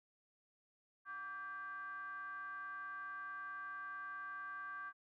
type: ring-modulated tone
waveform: triangle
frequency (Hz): 212.3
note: G#3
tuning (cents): +38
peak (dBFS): -39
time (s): 1.05-4.93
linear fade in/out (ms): 50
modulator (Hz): 1370
effects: none